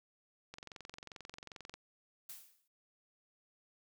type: click train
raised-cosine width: 0.2 ms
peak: -30 dBFS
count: 28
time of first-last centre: 0.54-1.74 s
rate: 22.5 Hz
type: noise with exponential decay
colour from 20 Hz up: blue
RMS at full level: -45 dBFS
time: 2.29-2.68 s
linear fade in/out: 5 ms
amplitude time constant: 84 ms
effects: none